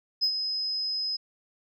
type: tone with ADSR envelope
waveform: sine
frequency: 5070 Hz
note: D#8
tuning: 32 cents sharp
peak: -19 dBFS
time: 0.21-1.17 s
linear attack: 24 ms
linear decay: 75 ms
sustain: -8 dB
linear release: 14 ms
effects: tanh soft clip ceiling -17 dBFS